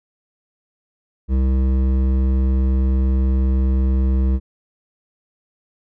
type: tone with hard clipping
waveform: triangle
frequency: 65.3 Hz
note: C2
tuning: 3 cents flat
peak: -16 dBFS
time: 1.28-4.4 s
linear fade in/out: 50 ms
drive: 15 dB
effects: none